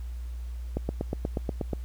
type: click train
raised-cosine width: 2 ms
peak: -15 dBFS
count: 9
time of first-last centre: 0.77-1.733 s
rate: 8.31 Hz
effects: added 60 Hz sine -33 dBFS peak until 1.84 s + pink hiss -58 dBFS RMS until 1.84 s